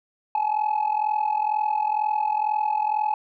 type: tone with amplitude modulation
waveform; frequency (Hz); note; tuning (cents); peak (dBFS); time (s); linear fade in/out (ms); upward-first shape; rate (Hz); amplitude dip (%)
sine; 852; G#5; +44; -15; 0.35-3.14; 2; sine; 42.1; 85
effects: tanh soft clip ceiling -17 dBFS